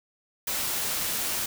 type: noise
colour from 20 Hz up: white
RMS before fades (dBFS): -29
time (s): 0.47-1.46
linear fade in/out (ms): 5
effects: none